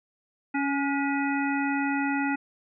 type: harmonic tone with a mistuned harmonic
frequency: 279 Hz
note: C#4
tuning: 11 cents sharp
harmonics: 1 / 3 / 5 / 7 / 9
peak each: -26 / -31 / -33 / -34 / -36 dBFS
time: 0.54-2.36 s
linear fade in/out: 10 ms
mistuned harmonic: 5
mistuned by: +49 cents
effects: none